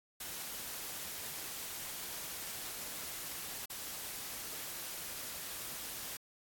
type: noise with dropouts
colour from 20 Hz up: white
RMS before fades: -43 dBFS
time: 0.2-6.17 s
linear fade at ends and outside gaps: 5 ms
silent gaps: 3.658-3.698 s
effects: AAC 64 kbps